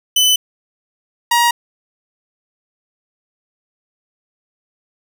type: tone pair in turn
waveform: sawtooth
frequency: 3011 / 948.4 Hz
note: F#7 / A#5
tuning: +30 / +30 cents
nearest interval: octave + minor sixth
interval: 2000 cents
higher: first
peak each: -7 dBFS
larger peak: neither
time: 0.16-0.36 / 1.31-1.51 s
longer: neither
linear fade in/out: 5 ms
effects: none